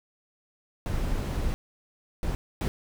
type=noise bursts at uneven times; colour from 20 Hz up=brown; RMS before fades=-28 dBFS; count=3; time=0.86-1.54 / 2.23-2.35 / 2.61-2.68 s; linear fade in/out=0 ms; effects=none